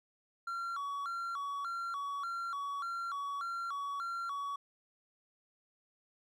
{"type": "tone with vibrato", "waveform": "triangle", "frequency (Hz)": 1244.5, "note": "D#6", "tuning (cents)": 0, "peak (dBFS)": -34, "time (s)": [0.47, 4.56], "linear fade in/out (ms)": 5, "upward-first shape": "square", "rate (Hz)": 1.7, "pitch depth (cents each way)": 170, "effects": []}